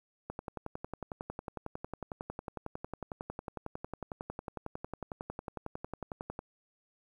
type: click train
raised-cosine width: 1 ms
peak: -24 dBFS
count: 68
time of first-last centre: 0.3-6.391 s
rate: 11 Hz
effects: 10-bit